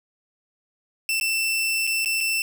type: tone with dropouts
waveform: sawtooth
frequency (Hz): 2673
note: E7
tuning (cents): +23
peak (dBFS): -18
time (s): 1.09-2.42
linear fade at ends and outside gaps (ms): 1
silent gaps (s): 1.199-1.211 / 1.869-1.874 / 2.048-2.058 / 2.205-2.209
effects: none